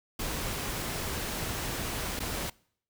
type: noise with dropouts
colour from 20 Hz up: pink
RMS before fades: -34 dBFS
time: 0.19-2.5 s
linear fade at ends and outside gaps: 5 ms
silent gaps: 2.193-2.201 s
effects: noise-tail reverb RT60 0.6 s tail -24 dB re dry